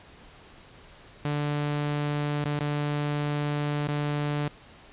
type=tone with dropouts; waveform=sawtooth; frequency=146.83 Hz; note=D3; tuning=in tune; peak=-22 dBFS; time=1.25-4.48 s; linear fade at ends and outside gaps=0 ms; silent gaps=2.441-2.455 / 2.59-2.608 / 3.874-3.885 s; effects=pink hiss -51 dBFS RMS until 4.92 s + resampled to 8000 Hz